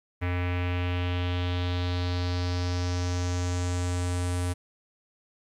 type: tone with low-pass filter sweep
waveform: square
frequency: 89 Hz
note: F2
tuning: 33 cents sharp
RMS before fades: -28 dBFS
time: 0.21-4.54 s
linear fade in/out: 20 ms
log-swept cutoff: 2200 to 9800 Hz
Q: 3.1
effects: 10-bit